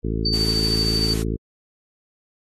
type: harmonic tone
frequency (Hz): 55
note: A1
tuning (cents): 0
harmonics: 1 / 2 / 3 / 4 / 5 / 6 / 7 / 8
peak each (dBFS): -25 / -28 / -30 / -31 / -32 / -33 / -33 / -34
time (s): 0.03-1.37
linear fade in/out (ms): 20
type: tone with tremolo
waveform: sine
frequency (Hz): 4580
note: D8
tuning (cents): -44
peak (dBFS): -18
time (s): 0.25-1.14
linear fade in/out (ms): 5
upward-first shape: triangle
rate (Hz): 13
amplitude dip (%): 55
type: high-pass noise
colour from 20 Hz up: white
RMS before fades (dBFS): -33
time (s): 0.33-1.23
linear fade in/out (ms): 10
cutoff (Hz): 180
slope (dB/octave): 12
effects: AAC 32 kbps